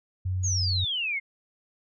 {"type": "tone", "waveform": "sine", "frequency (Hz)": 92.5, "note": "F#2", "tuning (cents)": 0, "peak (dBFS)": -25, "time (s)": [0.25, 0.85], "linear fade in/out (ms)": 10}
{"type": "exponential sweep", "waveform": "sine", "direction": "down", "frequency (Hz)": [6810, 2093], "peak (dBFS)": -26, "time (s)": [0.43, 1.2], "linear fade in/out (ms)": 20}
{"effects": []}